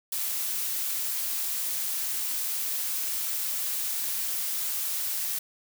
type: noise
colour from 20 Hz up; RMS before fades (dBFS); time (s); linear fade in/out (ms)
blue; -30; 0.12-5.39; 5
effects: none